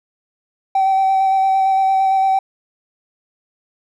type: tone with vibrato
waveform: triangle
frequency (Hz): 770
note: G5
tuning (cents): -31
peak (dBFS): -9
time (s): 0.75-2.39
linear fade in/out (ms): 5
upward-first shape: square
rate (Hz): 8.8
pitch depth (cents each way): 12
effects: tanh soft clip ceiling -8 dBFS